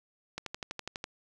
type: click train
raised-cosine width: 0.2 ms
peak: -19 dBFS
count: 9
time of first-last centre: 0.38-1.041 s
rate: 12.1 Hz
effects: none